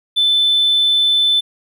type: tone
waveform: triangle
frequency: 3520 Hz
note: A7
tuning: in tune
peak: -8 dBFS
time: 0.16-1.41 s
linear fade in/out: 20 ms
effects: tanh soft clip ceiling -8 dBFS

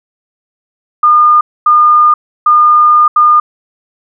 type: tone bursts at uneven times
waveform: sine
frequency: 1214 Hz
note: D#6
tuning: 43 cents flat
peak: -3 dBFS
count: 4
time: 1.03-1.41 / 1.66-2.14 / 2.46-3.08 / 3.16-3.4 s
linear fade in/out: 5 ms
effects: none

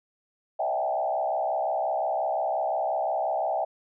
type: tone with frequency modulation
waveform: sine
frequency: 712 Hz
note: F5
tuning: 33 cents sharp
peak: -24 dBFS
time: 0.59-3.65 s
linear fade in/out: 10 ms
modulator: 65.7 Hz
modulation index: 1.8
effects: none

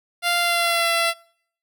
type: tone with pitch glide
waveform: 10% pulse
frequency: 696 to 674.6 Hz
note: F5 to E5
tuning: -6 to +40 cents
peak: -10 dBFS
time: 0.22-1.14 s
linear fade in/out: 50 ms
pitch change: -54 cents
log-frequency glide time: 0.39-0.88 s
effects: noise-tail reverb RT60 0.6 s tail -23 dB re dry

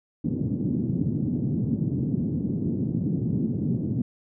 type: band-pass noise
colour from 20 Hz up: pink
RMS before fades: -26 dBFS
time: 0.24-4.02 s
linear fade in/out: 5 ms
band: 120 to 280 Hz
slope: 24 dB/octave
effects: none

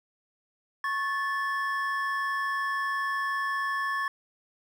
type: tone pair together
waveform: triangle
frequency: 1099 / 1744.6 Hz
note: C#6 / A6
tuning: -15 / -15 cents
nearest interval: minor sixth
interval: 800 cents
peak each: -28 dBFS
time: 0.84-4.08 s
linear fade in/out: 2 ms
effects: none

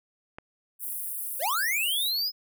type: click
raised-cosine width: 0.5 ms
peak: -24 dBFS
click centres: 0.385 s
type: high-pass noise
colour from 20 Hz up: pink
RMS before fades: -34 dBFS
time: 0.79-2.13 s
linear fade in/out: 50 ms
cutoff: 9700 Hz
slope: 48 dB/octave
type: linear sweep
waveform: square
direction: up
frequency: 466.2 to 5150 Hz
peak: -26 dBFS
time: 1.39-2.32 s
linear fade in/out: 50 ms
effects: none

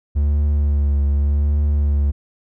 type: tone with vibrato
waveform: triangle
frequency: 72.1 Hz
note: D2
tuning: 31 cents flat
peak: -12 dBFS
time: 0.15-2.12 s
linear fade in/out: 20 ms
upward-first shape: triangle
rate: 0.85 Hz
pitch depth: 37 cents each way
effects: none

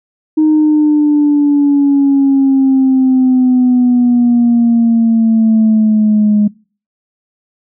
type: exponential sweep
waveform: sine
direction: down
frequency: 311.1 to 207.7 Hz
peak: -5 dBFS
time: 0.37-6.48 s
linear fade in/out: 10 ms
effects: noise-tail reverb RT60 0.4 s tail -24 dB re dry + tanh soft clip ceiling -3 dBFS

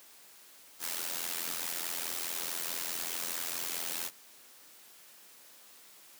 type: noise with amplitude modulation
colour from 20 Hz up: white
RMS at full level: -33 dBFS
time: 0.79-4.11 s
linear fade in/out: 50 ms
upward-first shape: sine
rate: 84.7 Hz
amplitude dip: 80%
effects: white hiss -56 dBFS RMS until 6.19 s + high-pass 200 Hz 12 dB/octave

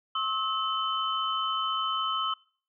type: tone cluster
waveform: sine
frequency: 1079 / 1293 / 3048 Hz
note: C#6 / E6 / G7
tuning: -47 / -34 / -49 cents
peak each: -33 / -29 / -32 dBFS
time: 0.15-2.34 s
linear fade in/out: 5 ms
effects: noise-tail reverb RT60 0.5 s tail -24 dB re dry

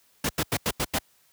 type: noise bursts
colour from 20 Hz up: pink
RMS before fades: -25 dBFS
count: 6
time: 0.24-0.987 s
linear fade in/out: 5 ms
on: 52 ms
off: 87 ms
effects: white hiss -63 dBFS RMS until 1.32 s + high-pass 60 Hz 12 dB/octave

